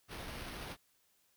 pink noise with sample-and-hold, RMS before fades -45 dBFS, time 0.08-0.77 s, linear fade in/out 50 ms, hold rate 7350 Hz, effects white hiss -73 dBFS RMS until 1.36 s

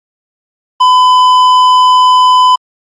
sine tone with tanh clipping, 1007 Hz, B5, 33 cents sharp, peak -5 dBFS, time 0.8-2.56 s, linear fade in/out 10 ms, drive 10 dB, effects Opus 32 kbps

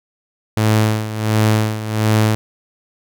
sawtooth tone with tremolo, 108.5 Hz, A2, 24 cents flat, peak -7 dBFS, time 0.57-2.35 s, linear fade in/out 0 ms, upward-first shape sine, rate 1.4 Hz, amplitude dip 75%, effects none

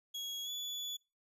35% pulse tone with pitch glide, 3322 to 3435 Hz, G#7 to A7, 0 to -42 cents, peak -37 dBFS, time 0.14-0.97 s, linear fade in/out 10 ms, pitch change +58 cents, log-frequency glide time 0.44-0.5 s, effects noise-tail reverb RT60 0.3 s tail -24 dB re dry + resampled to 32000 Hz

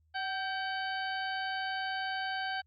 harmonic tone with a mistuned harmonic, 760 Hz, F#5, 46 cents sharp, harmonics 1 / 2 / 3 / 4 / 5 / 6, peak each -36 / -36 / -48 / -43 / -51 / -45 dBFS, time 0.14-2.62 s, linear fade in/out 20 ms, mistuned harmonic 2, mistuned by +55 cents, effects added 79 Hz sine -66 dBFS peak until 2.66 s + Opus 48 kbps

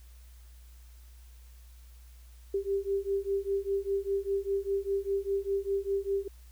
sine beating tone pair, 392.2 / 397.2 Hz, G4 / G4, +1 / +23 cents, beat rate 5 Hz, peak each -31 dBFS, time 2.54-6.28 s, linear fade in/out 5 ms, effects added 60 Hz sine -49 dBFS peak until 6.51 s + white hiss -63 dBFS RMS until 6.51 s

